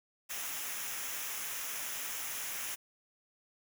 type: noise with comb filter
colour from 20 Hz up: white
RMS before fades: -39 dBFS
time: 0.29-2.76 s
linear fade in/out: 20 ms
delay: 0.23 ms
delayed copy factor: -0.6
effects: none